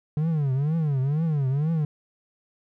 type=tone with vibrato; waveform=triangle; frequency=146.83 Hz; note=D3; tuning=in tune; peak=-19 dBFS; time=0.17-1.85 s; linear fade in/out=2 ms; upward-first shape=triangle; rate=2.1 Hz; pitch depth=240 cents each way; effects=none